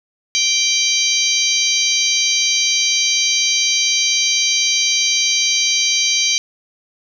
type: harmonic tone with a mistuned harmonic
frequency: 784 Hz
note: G5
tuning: in tune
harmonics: 3 / 4 / 5 / 6 / 7 / 8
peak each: -21 / -21 / -21 / -21 / -21 / -21 dBFS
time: 0.35-6.38 s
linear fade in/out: 0 ms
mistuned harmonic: 7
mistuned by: +74 cents
effects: 8-bit